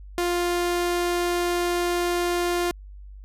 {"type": "tone", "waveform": "sawtooth", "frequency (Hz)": 350.4, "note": "F4", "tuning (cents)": 6, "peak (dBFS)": -18, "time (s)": [0.18, 2.71], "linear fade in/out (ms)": 0, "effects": ["added 49 Hz sine -39 dBFS peak until 3.24 s", "resampled to 32000 Hz"]}